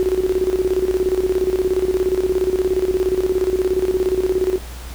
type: tone with tremolo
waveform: sine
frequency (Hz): 371.6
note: F#4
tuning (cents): +7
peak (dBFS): -13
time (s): 0-4.58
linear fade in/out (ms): 0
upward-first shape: square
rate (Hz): 17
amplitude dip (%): 70
effects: added 60 Hz sine -31 dBFS peak until 4.94 s + pink hiss -38 dBFS RMS until 4.94 s